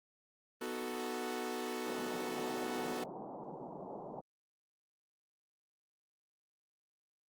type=chord; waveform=sawtooth; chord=B dominant seventh; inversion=none; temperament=equal; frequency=246.9 / 311.1 / 370 / 440 Hz; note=B3 / D#4 / F#4 / A4; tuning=0 / 0 / 0 / 0 cents; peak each=-39 / -44 / -38 / -39 dBFS; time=0.61-3.04 s; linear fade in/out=5 ms
type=band-pass noise; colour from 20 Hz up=white; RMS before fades=-46 dBFS; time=1.86-4.21 s; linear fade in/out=10 ms; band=140 to 910 Hz; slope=48 dB/octave
effects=Opus 32 kbps